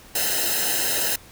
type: noise with comb filter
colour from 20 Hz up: white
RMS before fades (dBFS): -23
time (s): 0.15-1.16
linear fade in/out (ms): 5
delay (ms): 0.87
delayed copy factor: -1
effects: pink hiss -47 dBFS RMS until 1.31 s